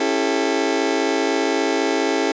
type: chord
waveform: 30% pulse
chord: A dominant seventh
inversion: first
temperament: just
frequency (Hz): 275 / 330 / 396 / 440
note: C#4 / E4 / G4 / A4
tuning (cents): -14 / +2 / +18 / 0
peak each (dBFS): -21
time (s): 0-2.32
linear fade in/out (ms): 5
effects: resampled to 16000 Hz